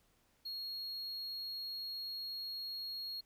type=tone; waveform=triangle; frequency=4297 Hz; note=C8; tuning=45 cents sharp; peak=-39 dBFS; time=0.45-3.21 s; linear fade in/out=10 ms; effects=pink hiss -73 dBFS RMS until 3.25 s